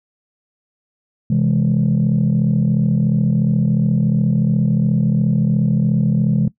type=chord; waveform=sine; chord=C augmented; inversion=none; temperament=equal; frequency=130.81 / 164.81 / 207.7 Hz; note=C3 / E3 / G#3; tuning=0 / 0 / 0 cents; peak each=-16 dBFS; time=1.3-6.48 s; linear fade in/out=5 ms; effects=noise-tail reverb RT60 0.1 s tail -19 dB re dry + tanh soft clip ceiling -8 dBFS